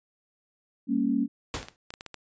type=chord; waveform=sine; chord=G diminished; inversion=none; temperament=equal with one note detuned; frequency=199.08 / 233.1 / 277.2 Hz; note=G3 / Bb3 / Db4; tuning=+27 / 0 / 0 cents; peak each=-31 / -26 / -26 dBFS; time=0.87-1.28 s; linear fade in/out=50 ms
type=noise with exponential decay; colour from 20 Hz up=pink; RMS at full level=-29 dBFS; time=1.54-1.76 s; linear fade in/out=0 ms; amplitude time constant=46 ms
type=clicks; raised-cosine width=0.2 ms; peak=-22 dBFS; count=7; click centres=1.629 / 1.685 / 1.905 / 1.939 / 2.009 / 2.063 / 2.143 s
effects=resampled to 16000 Hz